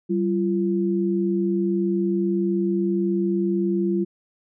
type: tone pair together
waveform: sine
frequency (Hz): 192.73 / 343.4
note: G3 / F4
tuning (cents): -29 / -29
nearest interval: minor seventh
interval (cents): 1000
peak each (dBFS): -22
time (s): 0.09-4.05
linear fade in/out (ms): 20
effects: none